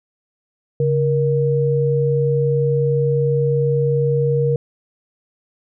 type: tone pair together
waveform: sine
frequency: 140.15 / 471.4 Hz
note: C#3 / A#4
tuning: +19 / +19 cents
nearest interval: octave + major sixth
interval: 2100 cents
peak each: -17 dBFS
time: 0.8-4.56 s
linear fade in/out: 2 ms
effects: none